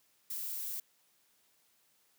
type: noise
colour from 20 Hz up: violet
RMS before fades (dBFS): -39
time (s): 0.3-0.8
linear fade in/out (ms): 5
effects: white hiss -71 dBFS RMS until 2.18 s + high-pass 100 Hz 12 dB/octave